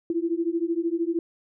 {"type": "beating tone pair", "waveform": "sine", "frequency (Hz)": [329.6, 342.6], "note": ["E4", "F4"], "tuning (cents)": [0, -33], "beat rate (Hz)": 13, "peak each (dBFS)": -26, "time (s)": [0.1, 1.19], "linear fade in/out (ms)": 2, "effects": []}